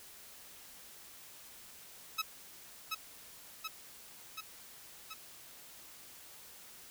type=tone with echo; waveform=15% pulse; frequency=1290 Hz; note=E6; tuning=38 cents flat; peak=-25 dBFS; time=2.18-2.22 s; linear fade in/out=10 ms; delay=730 ms; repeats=4; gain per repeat=-3 dB; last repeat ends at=5.14 s; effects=white hiss -54 dBFS RMS until 6.9 s